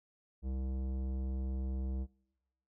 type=tone with tanh clipping; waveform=sine; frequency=65.41 Hz; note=C2; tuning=in tune; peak=-36 dBFS; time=0.42-2.07 s; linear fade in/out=50 ms; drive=15 dB; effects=noise-tail reverb RT60 0.9 s tail -24 dB re dry